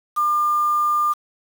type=tone with quantisation; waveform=sine; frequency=1200 Hz; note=D6; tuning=37 cents sharp; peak=-16 dBFS; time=0.16-1.14 s; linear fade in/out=20 ms; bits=6; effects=none